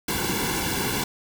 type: noise with comb filter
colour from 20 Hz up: pink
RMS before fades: -26 dBFS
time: 0.08-1.04 s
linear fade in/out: 5 ms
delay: 1.6 ms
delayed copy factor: -0.9
effects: none